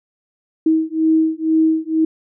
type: beating tone pair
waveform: sine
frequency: 317.9 / 320 Hz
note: D#4 / D#4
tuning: +37 / +49 cents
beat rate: 2.1 Hz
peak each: -16 dBFS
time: 0.66-2.05 s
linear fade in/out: 5 ms
effects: none